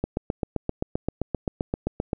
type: click train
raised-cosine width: 2 ms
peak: -11 dBFS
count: 17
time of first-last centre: 0.04-2.132 s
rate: 7.65 Hz
effects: none